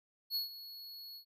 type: tone with ADSR envelope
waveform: square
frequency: 4357 Hz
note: C#8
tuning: 31 cents flat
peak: -32 dBFS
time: 0.3-1.25 s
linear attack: 55 ms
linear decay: 130 ms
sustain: -15 dB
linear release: 89 ms
effects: none